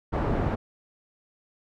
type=low-pass noise; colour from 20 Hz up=pink; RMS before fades=-26 dBFS; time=0.12-0.56 s; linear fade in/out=20 ms; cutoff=950 Hz; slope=12 dB/octave; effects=none